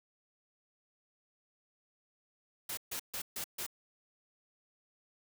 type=noise bursts; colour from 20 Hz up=white; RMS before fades=-39 dBFS; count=5; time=2.69-3.665 s; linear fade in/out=5 ms; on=83 ms; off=140 ms; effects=none